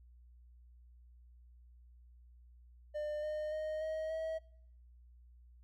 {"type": "tone with pitch steps", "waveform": "triangle", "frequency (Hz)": [600, 610.1, 620.4, 630.9, 641.6], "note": ["D5", "D#5", "D#5", "D#5", "E5"], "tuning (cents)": [37, -34, -5, 24, -47], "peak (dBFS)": -34, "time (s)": [2.94, 4.39], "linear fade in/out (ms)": 20, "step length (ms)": 290, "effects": ["noise-tail reverb RT60 0.8 s tail -23 dB re dry", "added 60 Hz sine -57 dBFS peak until 5.63 s"]}